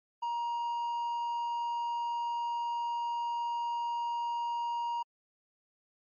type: tone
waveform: triangle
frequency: 944 Hz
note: A#5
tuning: 22 cents sharp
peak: -29 dBFS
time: 0.22-5.03 s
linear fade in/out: 10 ms
effects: MP3 32 kbps